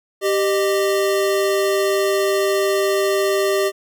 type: tone pair together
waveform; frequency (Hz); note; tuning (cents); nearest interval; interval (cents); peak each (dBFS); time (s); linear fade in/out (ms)
square; 391.4 / 613; G4 / D#5; -3 / -26; minor sixth; 777; -18 / -22; 0.21-3.72; 50
effects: none